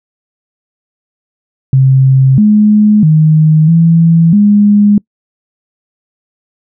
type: tone with pitch steps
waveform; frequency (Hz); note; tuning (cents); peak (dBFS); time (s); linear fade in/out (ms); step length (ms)
sine; 133 / 210.9 / 155.8 / 165.8 / 205.9; C3 / G#3 / D#3 / E3 / G#3; +29 / +27 / +3 / +10 / -15; -3; 1.73-4.98; 2; 650
effects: noise-tail reverb RT60 0.1 s tail -26 dB re dry